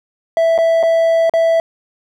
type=tone with dropouts; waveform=triangle; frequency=659.3 Hz; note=E5; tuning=in tune; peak=-8 dBFS; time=0.37-1.6 s; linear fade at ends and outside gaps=1 ms; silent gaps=0.579-0.586 / 0.829-0.834 / 1.296-1.337 s; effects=none